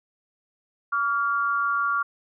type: tone pair together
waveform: sine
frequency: 1143.1 / 1396.9 Hz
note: D6 / F6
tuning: -47 / 0 cents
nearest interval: minor third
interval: 347 cents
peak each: -24 dBFS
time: 0.92-2.03 s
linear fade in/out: 10 ms
effects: none